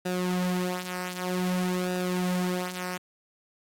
sawtooth tone with flanger, 181.4 Hz, F#3, 34 cents flat, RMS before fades -29 dBFS, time 0.05-2.98 s, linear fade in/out 10 ms, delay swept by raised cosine 0.92 to 5.82 ms, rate 0.53 Hz, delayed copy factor -0.65, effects AAC 64 kbps

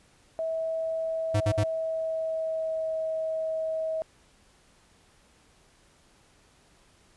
sine tone with pitch glide, 648 to 639.8 Hz, E5 to D#5, -30 to +48 cents, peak -27 dBFS, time 0.39-4.02 s, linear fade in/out 0 ms, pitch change -22 cents, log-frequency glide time 1.46-3 s
square tone bursts, 103.83 Hz, G#2, in tune, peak -23 dBFS, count 3, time 1.34-1.639 s, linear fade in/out 10 ms, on 65 ms, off 52 ms
effects pink hiss -61 dBFS RMS until 7.16 s + resampled to 24000 Hz

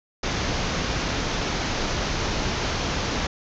pink low-pass noise, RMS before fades -26 dBFS, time 0.23-3.27 s, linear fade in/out 5 ms, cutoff 6600 Hz, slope 96 dB/octave, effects none

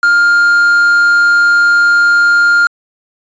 triangle tone with quantisation, 1405 Hz, F6, 10 cents sharp, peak -4 dBFS, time 0.03-2.67 s, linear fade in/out 2 ms, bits 4, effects resampled to 16000 Hz

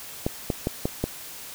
clicks, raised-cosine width 2 ms, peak -10 dBFS, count 5, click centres 0.265 / 0.502 / 0.671 / 0.855 / 1.04 s, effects white hiss -40 dBFS RMS until 1.54 s

